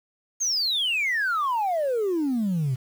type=exponential sweep; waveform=sine; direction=down; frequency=6600 to 122.2 Hz; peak=-20 dBFS; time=0.4-2.76 s; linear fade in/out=20 ms; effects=tanh soft clip ceiling -20 dBFS + 8-bit